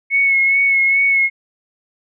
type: tone with vibrato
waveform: sine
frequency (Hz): 2194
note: C#7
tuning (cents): -18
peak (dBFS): -11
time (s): 0.1-1.3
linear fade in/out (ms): 50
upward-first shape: sine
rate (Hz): 2.4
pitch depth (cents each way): 26
effects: none